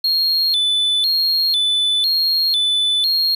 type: tone with vibrato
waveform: triangle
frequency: 3857 Hz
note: B7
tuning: 42 cents flat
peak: -13 dBFS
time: 0.04-3.35 s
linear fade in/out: 5 ms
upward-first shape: square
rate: 1 Hz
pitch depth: 170 cents each way
effects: none